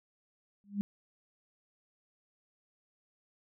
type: tone with exponential growth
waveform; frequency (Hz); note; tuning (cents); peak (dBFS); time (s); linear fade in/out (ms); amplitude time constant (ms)
sine; 202.1; G#3; -47; -25; 0.64-0.81; 0; 36
effects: none